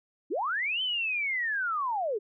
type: linear two-way sweep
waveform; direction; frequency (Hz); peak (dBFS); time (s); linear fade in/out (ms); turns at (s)
sine; up then down; 247.7 to 3102 to 380.6; -27; 0.3-2.19; 20; 0.82
effects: none